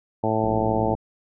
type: harmonic tone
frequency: 110 Hz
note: A2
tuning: in tune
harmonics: 1 / 2 / 3 / 4 / 5 / 6 / 7 / 8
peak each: -28 / -28 / -28 / -28 / -28 / -28 / -28 / -28 dBFS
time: 0.23-0.95 s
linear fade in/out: 10 ms
type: click train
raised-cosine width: 3 ms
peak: -21 dBFS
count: 31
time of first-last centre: 0.44-0.95 s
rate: 58.8 Hz
effects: none